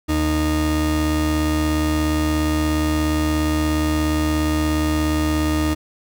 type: tone pair together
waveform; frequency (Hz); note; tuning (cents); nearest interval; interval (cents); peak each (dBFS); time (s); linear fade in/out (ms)
40% pulse; 77 / 308; D#2 / D#4; -17 / -17; 2 octaves; 2400; -20; 0.08-5.75; 20
effects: none